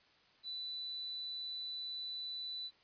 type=tone; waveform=sine; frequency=3981 Hz; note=B7; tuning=13 cents sharp; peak=-40 dBFS; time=0.43-2.71 s; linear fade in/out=50 ms; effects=white hiss -67 dBFS RMS until 2.83 s + resampled to 11025 Hz